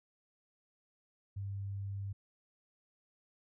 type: tone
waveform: sine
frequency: 99 Hz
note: G2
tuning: 18 cents sharp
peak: -37 dBFS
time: 1.36-2.13 s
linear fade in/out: 10 ms
effects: none